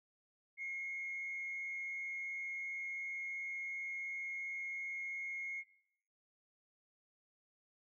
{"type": "tone with frequency modulation", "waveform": "sine", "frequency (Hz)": 2156, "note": "C#7", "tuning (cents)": -49, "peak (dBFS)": -39, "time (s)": [0.57, 5.64], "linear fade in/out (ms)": 50, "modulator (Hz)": 95.4, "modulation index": 0.44, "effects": ["noise-tail reverb RT60 0.7 s tail -19 dB re dry", "tanh soft clip ceiling -35 dBFS"]}